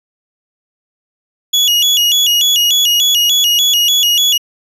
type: tone with vibrato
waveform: 35% pulse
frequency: 3124 Hz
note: G7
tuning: 7 cents flat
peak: -7 dBFS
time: 1.53-4.38 s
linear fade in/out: 10 ms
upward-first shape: square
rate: 3.4 Hz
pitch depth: 140 cents each way
effects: resampled to 32000 Hz